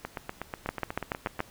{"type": "two click trains", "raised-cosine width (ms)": 0.5, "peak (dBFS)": [-18, -13], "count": [12, 6], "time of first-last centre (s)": [[0.05, 1.393], [0.69, 1.404]], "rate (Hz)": [8.19, 7], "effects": ["pink hiss -54 dBFS RMS until 1.5 s"]}